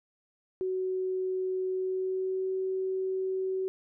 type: tone with pitch glide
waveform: sine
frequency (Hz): 373.3 to 377.9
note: F#4 to F#4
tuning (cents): +15 to +37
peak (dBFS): -28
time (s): 0.61-3.68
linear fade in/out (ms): 0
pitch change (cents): +22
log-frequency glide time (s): 1.69-2.52
effects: none